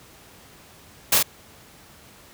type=noise with echo; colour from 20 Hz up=white; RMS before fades=-17 dBFS; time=1.12-1.18 s; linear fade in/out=5 ms; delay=48 ms; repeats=1; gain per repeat=-3 dB; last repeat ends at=1.228 s; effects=pink hiss -49 dBFS RMS until 2.33 s + high-pass 60 Hz 12 dB/octave